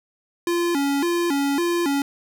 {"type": "tone with vibrato", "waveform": "square", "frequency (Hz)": 311.1, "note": "D#4", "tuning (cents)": 0, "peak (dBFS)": -20, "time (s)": [0.47, 2.02], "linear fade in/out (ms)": 2, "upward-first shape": "square", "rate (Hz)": 1.8, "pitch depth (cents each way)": 180, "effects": []}